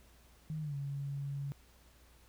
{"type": "tone with pitch glide", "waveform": "sine", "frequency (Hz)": [155.56, 140.2], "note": ["D#3", "C#3"], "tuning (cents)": [0, 20], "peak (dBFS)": -36, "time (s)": [0.5, 1.52], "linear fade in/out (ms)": 0, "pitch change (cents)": -180, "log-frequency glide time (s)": [0.61, 0.75], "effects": ["added 60 Hz sine -62 dBFS peak until 2.28 s", "pink hiss -65 dBFS RMS until 2.28 s"]}